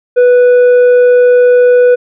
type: tone with tanh clipping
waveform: sine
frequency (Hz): 492.9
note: B4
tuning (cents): -3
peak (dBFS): -4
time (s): 0.16-1.96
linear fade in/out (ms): 20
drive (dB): 5
effects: none